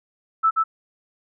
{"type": "tone with echo", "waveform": "sine", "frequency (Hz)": 1315, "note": "E6", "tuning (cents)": -5, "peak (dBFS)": -14, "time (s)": [0.43, 0.51], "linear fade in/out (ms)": 20, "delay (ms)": 130, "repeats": 1, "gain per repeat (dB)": -2, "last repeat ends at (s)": 0.64, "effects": []}